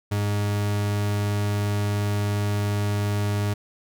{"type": "tone", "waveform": "40% pulse", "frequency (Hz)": 102.8, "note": "G#2", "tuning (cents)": -17, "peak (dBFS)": -21, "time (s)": [0.11, 3.54], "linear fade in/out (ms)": 10, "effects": []}